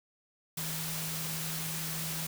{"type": "tone in noise", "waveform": "sine", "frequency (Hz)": 160, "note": "D#3", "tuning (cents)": 49, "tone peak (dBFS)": -39, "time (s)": [0.57, 2.27], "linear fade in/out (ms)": 5, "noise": "white", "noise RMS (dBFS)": -37, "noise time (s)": [0.57, 2.27], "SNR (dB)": -5, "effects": []}